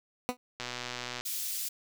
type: tone with exponential decay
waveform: 15% pulse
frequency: 248.9 Hz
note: B3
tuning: 14 cents sharp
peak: -18 dBFS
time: 0.29-0.37 s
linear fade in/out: 0 ms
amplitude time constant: 17 ms
type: click train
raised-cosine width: 0.2 ms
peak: -19 dBFS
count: 76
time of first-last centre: 0.6-1.21 s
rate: 123 Hz
type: high-pass noise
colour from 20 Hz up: white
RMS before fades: -35 dBFS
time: 1.25-1.69 s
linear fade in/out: 10 ms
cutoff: 3600 Hz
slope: 12 dB/octave
effects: none